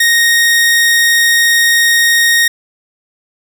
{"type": "tone", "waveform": "sawtooth", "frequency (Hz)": 1863, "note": "A#6", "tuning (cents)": -2, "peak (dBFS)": -4, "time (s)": [0, 2.48], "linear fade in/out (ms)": 5, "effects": []}